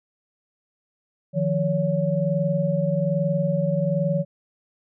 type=tone cluster; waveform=sine; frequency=153.7 / 174.9 / 565 Hz; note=D#3 / F3 / C#5; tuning=-21 / +3 / +33 cents; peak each=-24 dBFS; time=1.33-4.25 s; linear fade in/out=50 ms; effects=none

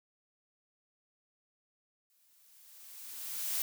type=noise with exponential growth; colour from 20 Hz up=blue; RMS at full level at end=-32 dBFS; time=2.1-3.62 s; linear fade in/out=1 ms; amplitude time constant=330 ms; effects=none

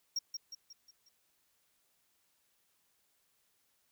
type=tone with echo; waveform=triangle; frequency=5588 Hz; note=F8; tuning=in tune; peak=-30 dBFS; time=0.16-0.19 s; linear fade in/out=5 ms; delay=180 ms; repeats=5; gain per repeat=-6 dB; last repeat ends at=1.09 s; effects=white hiss -75 dBFS RMS until 3.91 s

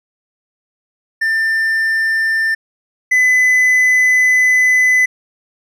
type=tone pair in turn; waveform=triangle; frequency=1790 / 2009 Hz; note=A6 / B6; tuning=+29 / +29 cents; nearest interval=major second; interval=200 cents; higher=second; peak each=-11 / -7 dBFS; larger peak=second; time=1.21-2.55 / 3.11-5.06 s; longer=second; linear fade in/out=10 ms; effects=none

